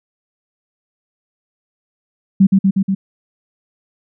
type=tone with echo; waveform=sine; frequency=193.2 Hz; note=G3; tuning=25 cents flat; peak=-5 dBFS; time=2.4-2.47 s; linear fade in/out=10 ms; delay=120 ms; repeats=4; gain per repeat=-2 dB; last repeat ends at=2.95 s; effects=none